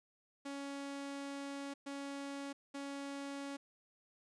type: tone bursts at uneven times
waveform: sawtooth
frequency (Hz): 279.3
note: C#4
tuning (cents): +13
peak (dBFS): -38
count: 3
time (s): 0.45-1.74 / 1.86-2.53 / 2.74-3.57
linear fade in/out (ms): 10
effects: resampled to 22050 Hz + 13-bit